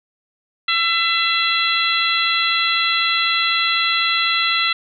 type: harmonic tone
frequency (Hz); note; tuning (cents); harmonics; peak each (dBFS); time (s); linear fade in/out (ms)
672; E5; +33; 2 / 3 / 4 / 5 / 6; -22 / -22 / -22 / -22 / -22; 0.68-4.73; 5
effects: none